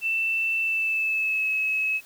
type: tone with pitch glide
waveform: sine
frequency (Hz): 2667 to 2575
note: E7 to E7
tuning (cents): +20 to -41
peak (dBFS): -22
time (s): 0.01-2.01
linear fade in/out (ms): 50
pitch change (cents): -61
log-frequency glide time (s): 0.6-1.5
effects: white hiss -51 dBFS RMS until 2.05 s